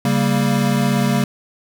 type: chord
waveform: square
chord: G diminished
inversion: second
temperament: equal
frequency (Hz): 138.59 / 196 / 233.1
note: Db3 / G3 / Bb3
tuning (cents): 0 / 0 / 0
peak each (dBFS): -20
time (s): 0.05-1.24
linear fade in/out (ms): 2
effects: none